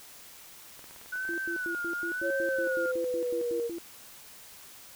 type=clicks; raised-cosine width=0.5 ms; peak=-35 dBFS; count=10; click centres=0.793 / 0.842 / 0.91 / 0.962 / 1.014 / 1.06 / 1.157 / 1.252 / 1.285 / 1.335 s
type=tone with vibrato; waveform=sine; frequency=1480 Hz; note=F#6; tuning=in tune; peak=-31 dBFS; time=1.12-2.92 s; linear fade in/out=10 ms; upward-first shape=sine; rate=0.97 Hz; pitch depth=87 cents each way
type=tone bursts; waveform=sine; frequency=339.5 Hz; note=F4; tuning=49 cents flat; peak=-34 dBFS; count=14; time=1.29-3.784 s; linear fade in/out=0 ms; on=89 ms; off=96 ms
type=exponential sweep; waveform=sine; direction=down; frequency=554.4 to 466.2 Hz; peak=-28 dBFS; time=2.21-3.71 s; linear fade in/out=50 ms
effects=white hiss -50 dBFS RMS until 4.95 s